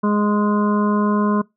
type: harmonic tone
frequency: 207.8 Hz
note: G#3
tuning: 1 cent sharp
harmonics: 1 / 2 / 3 / 5 / 6 / 7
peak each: -16 / -24 / -29 / -23 / -33 / -34 dBFS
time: 0.03-1.42 s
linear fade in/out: 10 ms
effects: noise-tail reverb RT60 0.2 s tail -24 dB re dry